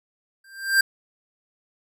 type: tone with exponential growth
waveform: square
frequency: 1582 Hz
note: G6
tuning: 15 cents sharp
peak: -13 dBFS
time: 0.44-0.81 s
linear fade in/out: 5 ms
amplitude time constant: 79 ms
effects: none